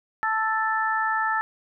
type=harmonic tone; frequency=440 Hz; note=A4; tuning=in tune; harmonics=2 / 3 / 4; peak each=-26 / -26 / -26 dBFS; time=0.23-1.41 s; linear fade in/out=0 ms; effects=none